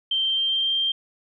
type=tone with pitch glide; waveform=sine; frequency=3136 to 3171 Hz; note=G7 to G7; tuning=0 to +19 cents; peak=-20 dBFS; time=0.11-0.92 s; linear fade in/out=5 ms; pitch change=+19 cents; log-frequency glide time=0.23-0.73 s; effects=none